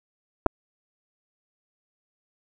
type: clicks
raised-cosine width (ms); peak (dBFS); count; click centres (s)
1; -5; 2; 0.462 / 0.465
effects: none